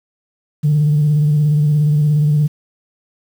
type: tone with vibrato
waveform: sine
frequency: 149.3 Hz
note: D3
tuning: 29 cents sharp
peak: -9 dBFS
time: 0.63-2.48 s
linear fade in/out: 20 ms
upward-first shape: square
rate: 17 Hz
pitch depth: 34 cents each way
effects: tanh soft clip ceiling -7 dBFS + 7-bit